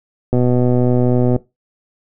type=click train; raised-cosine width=2 ms; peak=-3 dBFS; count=129; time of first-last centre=0.33-1.362 s; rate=124 Hz; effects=noise-tail reverb RT60 0.2 s tail -18 dB re dry